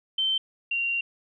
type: tone pair in turn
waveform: sine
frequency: 3100 / 2762 Hz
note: G7 / F7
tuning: -20 / -20 cents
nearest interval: major second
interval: 200 cents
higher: first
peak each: -22 / -24 dBFS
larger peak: first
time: 0.18-0.38 / 0.71-1.01 s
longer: second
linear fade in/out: 5 ms
effects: none